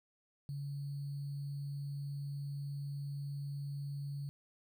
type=tone with sample-and-hold; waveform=sine; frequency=141.7 Hz; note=C#3; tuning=38 cents sharp; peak=-38 dBFS; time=0.49-4.29 s; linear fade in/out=0 ms; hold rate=4410 Hz; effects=none

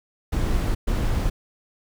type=noise bursts at uneven times; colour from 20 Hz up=brown; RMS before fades=-22 dBFS; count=2; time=0.32-0.75 / 0.87-1.3 s; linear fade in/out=10 ms; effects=none

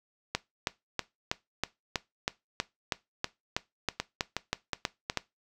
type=two click trains; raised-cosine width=0.2 ms; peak=-12 / -10 dBFS; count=4 / 16; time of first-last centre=4-5.099 / 0.35-5.173 s; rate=2.73 / 3.11 Hz; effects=noise-tail reverb RT60 0.2 s tail -19 dB re dry

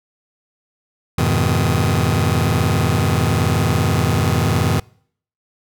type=chord; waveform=sawtooth; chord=F half-diminished seventh; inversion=none; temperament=just; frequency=87.31 / 104.77 / 125.72 / 157.15 Hz; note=F2 / Ab2 / Cb3 / Eb3; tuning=0 / +16 / +31 / +18 cents; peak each=-16 dBFS; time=1.18-4.8 s; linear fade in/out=5 ms; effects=noise-tail reverb RT60 0.6 s tail -26 dB re dry

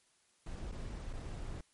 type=noise with dropouts; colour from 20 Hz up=brown; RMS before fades=-42 dBFS; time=0.46-1.61 s; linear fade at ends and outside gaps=5 ms; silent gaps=0.716-0.722 / 1.13-1.134 s; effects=white hiss -71 dBFS RMS until 1.73 s + MP3 48 kbps

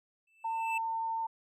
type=tone with exponential growth; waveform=triangle; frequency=2646 Hz; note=E7; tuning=6 cents sharp; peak=-29 dBFS; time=0.27-0.78 s; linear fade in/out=5 ms; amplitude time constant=110 ms
type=tone; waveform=sine; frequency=903 Hz; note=A5; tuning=45 cents sharp; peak=-31 dBFS; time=0.44-1.27 s; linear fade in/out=10 ms
effects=none

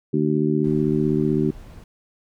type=harmonic tone; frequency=75.8 Hz; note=D#2; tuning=45 cents flat; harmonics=2 / 3 / 4 / 5; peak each=-23 / -23 / -23 / -23 dBFS; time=0.13-1.51 s; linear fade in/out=10 ms
type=noise; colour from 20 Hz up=brown; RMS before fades=-40 dBFS; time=0.64-1.84 s; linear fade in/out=2 ms
effects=none

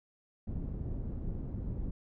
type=low-pass noise; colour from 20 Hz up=pink; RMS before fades=-37 dBFS; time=0.47-1.91 s; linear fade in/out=5 ms; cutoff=220 Hz; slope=12 dB/octave; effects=none

